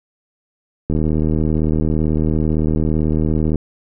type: click train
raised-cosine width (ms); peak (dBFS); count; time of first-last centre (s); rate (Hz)
3; -6; 208; 0.9-3.557; 77.9
effects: none